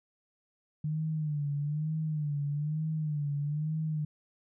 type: tone with vibrato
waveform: sine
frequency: 150.5 Hz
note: D3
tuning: 43 cents sharp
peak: -29 dBFS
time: 0.84-4.05 s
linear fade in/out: 5 ms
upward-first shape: sine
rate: 1.1 Hz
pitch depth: 82 cents each way
effects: none